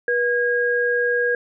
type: tone pair together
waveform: sine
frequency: 484.1 / 1634 Hz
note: B4 / G#6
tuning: -35 / -29 cents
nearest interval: octave + major sixth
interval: 2106 cents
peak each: -20 dBFS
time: 0.08-1.35 s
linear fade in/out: 2 ms
effects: none